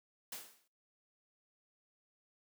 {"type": "noise with exponential decay", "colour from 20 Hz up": "white", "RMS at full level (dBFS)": -41, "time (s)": [0.32, 0.68], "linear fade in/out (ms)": 5, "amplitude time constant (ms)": 77, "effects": ["noise-tail reverb RT60 0.4 s tail -25 dB re dry", "high-pass 200 Hz 12 dB/octave"]}